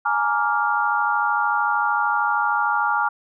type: chord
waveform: sine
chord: Bb dominant seventh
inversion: third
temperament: just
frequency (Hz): 839.1 / 932.3 / 1165.4 / 1398.5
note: Ab5 / Bb5 / D6 / F6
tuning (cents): +18 / 0 / -14 / +2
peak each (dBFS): -23 / -25 / -25 / -22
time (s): 0.05-3.09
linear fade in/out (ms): 10
effects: none